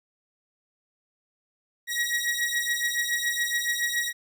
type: beating tone pair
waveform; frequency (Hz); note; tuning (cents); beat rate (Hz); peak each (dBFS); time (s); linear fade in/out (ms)
sawtooth; 1900 / 1907.1; A#6 / A#6; +33 / +39; 7.1; -25 / -24; 1.87-4.13; 50
effects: none